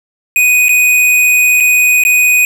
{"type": "tone with dropouts", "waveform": "square", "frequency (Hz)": 2489, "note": "D#7", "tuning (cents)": 0, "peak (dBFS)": -7, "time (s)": [0.36, 2.45], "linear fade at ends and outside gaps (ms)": 1, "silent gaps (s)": [[0.684, 0.692], [1.602, 1.606], [2.037, 2.05]], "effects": []}